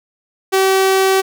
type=tone; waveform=sawtooth; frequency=383.1 Hz; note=G4; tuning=40 cents flat; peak=-7 dBFS; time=0.52-1.22 s; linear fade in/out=20 ms; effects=none